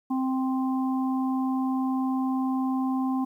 harmonic tone, 261.6 Hz, C4, in tune, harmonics 1 / 3 / 4, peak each -24 / -34 / -36 dBFS, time 0.1-3.25 s, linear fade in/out 10 ms, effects 10-bit

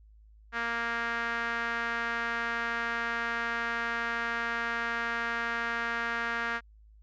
sawtooth tone with band-pass filter, 233.1 Hz, A#3, in tune, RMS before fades -32 dBFS, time 0.52-6.61 s, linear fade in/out 50 ms, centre 1600 Hz, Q 3, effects added 53 Hz sine -53 dBFS peak until 7.02 s + resampled to 16000 Hz

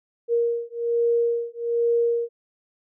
sine beating tone pair, 468.7 / 469.9 Hz, A#4 / A#4, +9 / +14 cents, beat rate 1.2 Hz, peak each -23 dBFS, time 0.28-2.29 s, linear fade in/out 50 ms, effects none

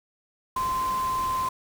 sine tone in noise, 1038 Hz, C6, 14 cents flat, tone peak -24 dBFS, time 0.56-1.49 s, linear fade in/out 5 ms, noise pink, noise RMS -38 dBFS, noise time 0.56-1.49 s, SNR +11 dB, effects none

